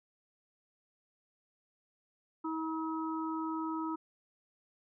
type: harmonic tone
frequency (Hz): 320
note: D#4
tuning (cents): +49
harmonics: 1 / 3 / 4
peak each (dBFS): -35 / -40 / -41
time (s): 2.44-3.96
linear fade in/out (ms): 10
effects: none